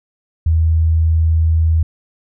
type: tone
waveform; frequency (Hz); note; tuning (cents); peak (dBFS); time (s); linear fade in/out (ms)
sine; 80.8; E2; -34; -10; 0.46-1.83; 5
effects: none